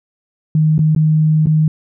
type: tone with dropouts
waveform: sine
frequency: 155.56 Hz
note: D#3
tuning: in tune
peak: -9 dBFS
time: 0.55-1.68 s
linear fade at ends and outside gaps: 2 ms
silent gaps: 0.781-0.791 / 0.95-0.962 / 1.459-1.469 s
effects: none